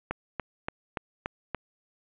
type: click train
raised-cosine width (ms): 0.5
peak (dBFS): -15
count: 6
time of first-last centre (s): 0.11-1.547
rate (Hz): 3.48
effects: resampled to 8000 Hz + 7-bit